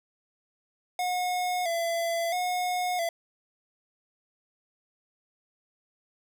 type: tone with vibrato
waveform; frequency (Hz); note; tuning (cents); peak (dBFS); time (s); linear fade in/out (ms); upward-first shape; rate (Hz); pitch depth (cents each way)
square; 698.5; F5; 0; -27; 0.99-3.09; 2; square; 0.75; 62
effects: none